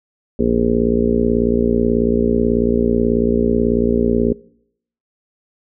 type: harmonic tone with a mistuned harmonic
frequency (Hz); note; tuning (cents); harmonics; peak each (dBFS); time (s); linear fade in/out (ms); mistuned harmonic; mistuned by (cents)
58.27; A#1; 0; 1 / 2 / 3 / 4 / 5 / 6 / 7 / 8 / 9; -24 / -29 / -25 / -17 / -23 / -26 / -19 / -23 / -27; 0.39-4.33; 5; 1; -25
effects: noise-tail reverb RT60 0.7 s tail -23 dB re dry